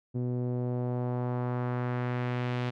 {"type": "tone with low-pass filter sweep", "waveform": "sawtooth", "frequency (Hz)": 123.47, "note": "B2", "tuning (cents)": 0, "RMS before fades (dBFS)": -31, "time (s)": [0.14, 2.71], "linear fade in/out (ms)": 20, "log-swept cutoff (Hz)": [340, 3300], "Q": 1.2, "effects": []}